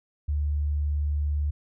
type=tone; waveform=sine; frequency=73.5 Hz; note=D2; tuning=2 cents sharp; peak=-23 dBFS; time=0.28-1.51 s; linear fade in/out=10 ms; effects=none